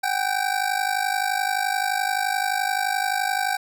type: ring-modulated tone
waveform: 25% pulse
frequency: 775 Hz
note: G5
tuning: 20 cents flat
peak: -15 dBFS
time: 0.03-3.57 s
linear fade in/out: 10 ms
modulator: 25.8 Hz
effects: none